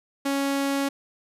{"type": "tone", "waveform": "sawtooth", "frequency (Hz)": 277.2, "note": "C#4", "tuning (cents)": 0, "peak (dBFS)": -19, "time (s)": [0.25, 0.89], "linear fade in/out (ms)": 10, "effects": ["resampled to 32000 Hz"]}